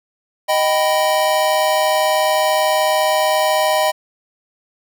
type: chord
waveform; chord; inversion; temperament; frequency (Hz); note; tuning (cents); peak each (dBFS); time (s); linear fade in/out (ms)
square; Eb augmented; none; equal with one note detuned; 622.3 / 776.3 / 987.8; Eb5 / G5 / B5; 0 / -17 / 0; -17 / -20 / -21; 0.48-3.92; 20
effects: none